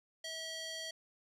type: tone with band-pass filter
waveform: square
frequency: 646 Hz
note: E5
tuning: 35 cents flat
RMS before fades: -43 dBFS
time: 0.24-0.91 s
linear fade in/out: 5 ms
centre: 4300 Hz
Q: 1.4
effects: none